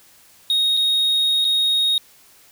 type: tone with dropouts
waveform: triangle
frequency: 3741 Hz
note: A#7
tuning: 5 cents sharp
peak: -14 dBFS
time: 0.5-1.98 s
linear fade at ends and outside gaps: 1 ms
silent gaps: 0.768-0.772 / 1.445-1.45 s
effects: white hiss -51 dBFS RMS until 2.51 s